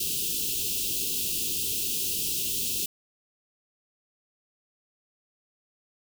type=band-stop noise; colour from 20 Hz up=white; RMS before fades=-29 dBFS; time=0-2.86 s; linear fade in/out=5 ms; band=460 to 2600 Hz; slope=96 dB/octave; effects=none